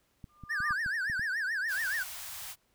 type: clicks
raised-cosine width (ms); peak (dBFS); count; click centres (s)
5; -32; 7; 0.242 / 0.437 / 0.604 / 0.708 / 0.862 / 1.099 / 1.195
type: tone with exponential growth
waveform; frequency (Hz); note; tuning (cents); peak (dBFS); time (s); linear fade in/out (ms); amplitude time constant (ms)
sine; 1200; D6; +37; -27; 0.29-0.73; 5; 94
type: tone with vibrato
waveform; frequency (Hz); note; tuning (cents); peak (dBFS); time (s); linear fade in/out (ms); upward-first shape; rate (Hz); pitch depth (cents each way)
triangle; 1661.2; G#6; 0; -28; 0.49-2.04; 20; triangle; 7; 230
type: band-stop noise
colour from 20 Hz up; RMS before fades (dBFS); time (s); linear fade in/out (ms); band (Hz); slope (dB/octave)
white; -42; 1.67-2.56; 50; 140 to 640; 48
effects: pink hiss -72 dBFS RMS until 2.74 s